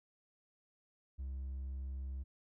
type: tone with hard clipping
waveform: sine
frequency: 66.7 Hz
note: C2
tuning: 34 cents sharp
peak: -40 dBFS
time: 1.18-2.24 s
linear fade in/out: 20 ms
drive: 2 dB
effects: none